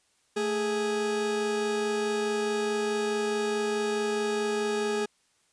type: tone pair together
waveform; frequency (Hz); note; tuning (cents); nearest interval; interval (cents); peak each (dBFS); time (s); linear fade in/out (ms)
40% pulse; 220 / 415.3; A3 / G#4; 0 / 0; major seventh; 1100; -33 / -26; 0.36-5.06; 10
effects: white hiss -68 dBFS RMS until 5.52 s + resampled to 22050 Hz